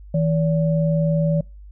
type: tone pair together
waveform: sine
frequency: 161.51 / 574 Hz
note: E3 / D5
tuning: -35 / -40 cents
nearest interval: octave + minor seventh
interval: 2195 cents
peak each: -17 / -23 dBFS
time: 0.14-1.41 s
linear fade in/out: 5 ms
effects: noise-tail reverb RT60 0.3 s tail -26 dB re dry + added 50 Hz sine -38 dBFS peak until 1.71 s